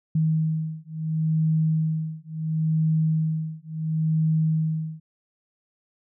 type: beating tone pair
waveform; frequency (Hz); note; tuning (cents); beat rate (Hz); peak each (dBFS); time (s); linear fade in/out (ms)
sine; 158 / 158.72; D#3 / D#3; +27 / +35; 0.72; -24; 0.15-5; 5
effects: none